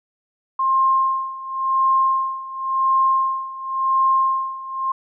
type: tone with tremolo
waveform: sine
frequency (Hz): 1061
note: C6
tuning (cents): +24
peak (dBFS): -13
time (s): 0.59-4.92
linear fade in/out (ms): 5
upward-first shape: sine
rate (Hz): 0.93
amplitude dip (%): 85
effects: none